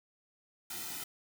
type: noise with comb filter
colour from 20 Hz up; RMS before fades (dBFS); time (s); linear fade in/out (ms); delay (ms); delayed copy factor
white; -41; 0.7-1.04; 5; 1.8; -0.85
effects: none